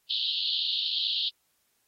white band-pass noise, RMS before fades -29 dBFS, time 0.09-1.3 s, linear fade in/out 20 ms, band 3000 to 4400 Hz, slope 96 dB/octave, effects white hiss -72 dBFS RMS until 1.87 s + AAC 48 kbps

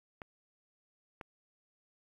clicks, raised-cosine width 0.5 ms, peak -28 dBFS, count 2, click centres 0.218 / 1.212 s, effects 10-bit

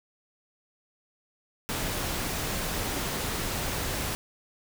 pink noise, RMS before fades -31 dBFS, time 1.69-4.15 s, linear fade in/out 0 ms, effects none

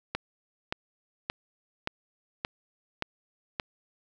click train, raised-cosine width 0.3 ms, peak -13 dBFS, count 7, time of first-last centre 0.15-3.598 s, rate 1.74 Hz, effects none

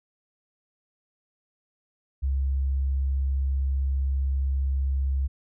sine tone, 67.6 Hz, C#2, 43 cents flat, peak -22 dBFS, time 2.22-5.28 s, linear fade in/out 20 ms, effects none

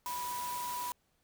sine tone in noise, 981 Hz, B5, 12 cents flat, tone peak -36 dBFS, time 0.06-0.92 s, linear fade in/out 0 ms, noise white, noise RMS -43 dBFS, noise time 0.06-0.92 s, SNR +4 dB, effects pink hiss -75 dBFS RMS until 1.23 s

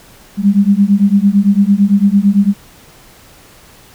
sine beating tone pair, 196.1 / 205 Hz, G3 / G#3, +1 / -22 cents, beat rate 8.9 Hz, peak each -10 dBFS, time 0.37-2.54 s, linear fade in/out 50 ms, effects pink hiss -42 dBFS RMS until 3.94 s

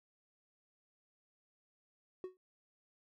triangle tone with exponential decay, 370 Hz, F#4, in tune, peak -35 dBFS, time 2.24-2.37 s, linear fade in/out 1 ms, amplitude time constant 28 ms, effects none

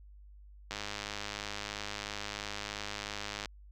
click train, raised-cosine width 0.2 ms, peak -20 dBFS, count 284, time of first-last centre 0.71-3.458 s, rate 103 Hz, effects added 50 Hz sine -51 dBFS peak until 3.71 s

